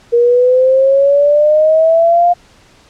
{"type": "exponential sweep", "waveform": "sine", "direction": "up", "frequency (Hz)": [470, 708], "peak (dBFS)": -6, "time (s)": [0.12, 2.34], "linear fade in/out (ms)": 20, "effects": ["pink hiss -46 dBFS RMS until 2.89 s", "low-pass 7000 Hz 12 dB/octave"]}